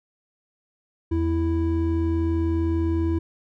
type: tone pair together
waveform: triangle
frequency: 82.4 / 329.6 Hz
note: E2 / E4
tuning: 0 / 0 cents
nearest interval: 2 octaves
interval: 2400 cents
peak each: -21 dBFS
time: 1.11-3.19 s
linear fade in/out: 10 ms
effects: none